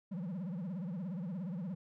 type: tone with vibrato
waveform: triangle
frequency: 180 Hz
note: F#3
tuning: 47 cents flat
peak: -35 dBFS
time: 0.11-1.75 s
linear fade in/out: 10 ms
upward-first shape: triangle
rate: 17 Hz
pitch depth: 260 cents each way
effects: none